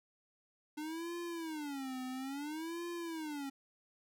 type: tone with vibrato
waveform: square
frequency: 297.3 Hz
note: D4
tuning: 21 cents sharp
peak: -40 dBFS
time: 0.77-3.5 s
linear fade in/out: 10 ms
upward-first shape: sine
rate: 0.59 Hz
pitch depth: 260 cents each way
effects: none